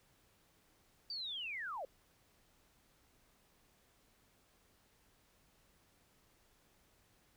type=linear sweep; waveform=sine; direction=down; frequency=4699 to 493.9 Hz; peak=-40 dBFS; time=1.1-1.85 s; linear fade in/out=2 ms; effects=pink hiss -71 dBFS RMS until 7.36 s